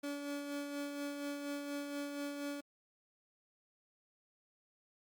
30% pulse tone with tremolo, 286.3 Hz, D4, 44 cents flat, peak -35 dBFS, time 0.03-2.61 s, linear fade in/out 10 ms, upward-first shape sine, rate 4.2 Hz, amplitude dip 40%, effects Opus 48 kbps

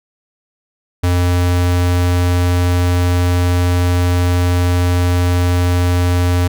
square tone, 88.7 Hz, F2, 27 cents sharp, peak -12 dBFS, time 1.03-6.48 s, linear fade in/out 10 ms, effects none

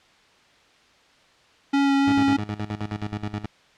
square tone with vibrato, 277.6 Hz, C#4, 3 cents sharp, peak -18 dBFS, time 1.73-2.37 s, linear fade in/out 10 ms, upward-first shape sine, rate 3.3 Hz, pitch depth 11 cents each way
20% pulse tone with tremolo, 104.7 Hz, G#2, 15 cents sharp, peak -21 dBFS, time 2.07-3.46 s, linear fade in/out 5 ms, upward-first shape square, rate 9.5 Hz, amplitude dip 80%
effects white hiss -56 dBFS RMS until 3.77 s + low-pass 4000 Hz 12 dB/octave

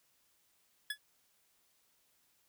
25% pulse tone with exponential decay, 1700 Hz, G#6, 40 cents sharp, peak -28 dBFS, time 0.9-0.98 s, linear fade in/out 5 ms, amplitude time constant 17 ms, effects white hiss -73 dBFS RMS until 2.48 s

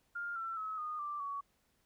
sine tone with pitch steps, 1405 / 1343.9 / 1285.4 / 1229.5 / 1176 / 1124.9 Hz, F6 / E6 / E6 / D#6 / D6 / C#6, +10 / +33 / -44 / -21 / +2 / +25 cents, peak -37 dBFS, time 0.15-1.41 s, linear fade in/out 10 ms, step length 210 ms, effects pink hiss -75 dBFS RMS until 1.85 s

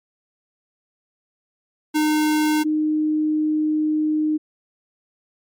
square / sine tone pair in turn, 305.7 / 307.3 Hz, D#4 / D#4, -30 / -21 cents, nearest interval unison, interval 9 cents, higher second, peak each -17 dBFS, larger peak neither, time 1.94-2.64 / 2.64-4.38 s, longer second, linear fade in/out 20 ms, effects MP3 96 kbps

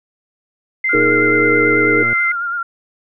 sine tone, 2078 Hz, C7, 12 cents flat, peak -14 dBFS, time 0.84-2.32 s, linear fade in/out 5 ms
sine tone with vibrato, 1400 Hz, F6, 4 cents sharp, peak -18 dBFS, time 0.89-2.63 s, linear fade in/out 5 ms, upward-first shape sine, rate 9.2 Hz, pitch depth 39 cents each way
sine chord, D# suspended fourth, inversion none, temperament equal, 311.1 / 415.3 / 466.2 Hz, D#4 / G#4 / A#4, 0 / 0 / 0 cents, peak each -18 dBFS, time 0.93-2.03 s, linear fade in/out 5 ms
click train, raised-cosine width 2 ms, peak -15 dBFS, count 139, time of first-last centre 0.95-2.129 s, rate 117 Hz
effects none

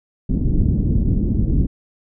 pink low-pass noise, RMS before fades -17 dBFS, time 0.29-1.67 s, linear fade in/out 10 ms, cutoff 280 Hz, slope 24 dB/octave, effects none

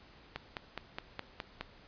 click train, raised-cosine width 0.3 ms, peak -21 dBFS, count 7, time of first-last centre 0.36-1.61 s, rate 4.8 Hz, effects pink hiss -58 dBFS RMS until 1.87 s + resampled to 11025 Hz

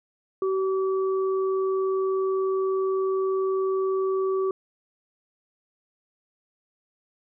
sine tone pair together, 381.7 / 1150.1 Hz, G4 / D6, -46 / -37 cents, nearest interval octave + perfect fifth, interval 1909 cents, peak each -22 / -33 dBFS, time 0.42-4.51 s, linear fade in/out 2 ms, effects none

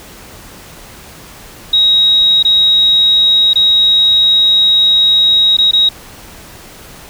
sine tone with dropouts, 3799 Hz, A#7, 32 cents sharp, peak -6 dBFS, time 1.73-5.89 s, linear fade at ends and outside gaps 5 ms, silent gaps 2.428-2.449 / 3.534-3.556 / 5.569-5.585 / 5.712-5.732 s, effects pink hiss -35 dBFS RMS until 7.09 s

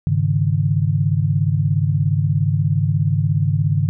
sine chord, Ab suspended fourth, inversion none, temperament equal with one note detuned, 101.4 / 138.59 / 155.56 Hz, Ab2 / Db3 / Eb3, -41 / 0 / 0 cents, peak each -19 dBFS, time 0.07-3.89 s, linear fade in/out 0 ms, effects none

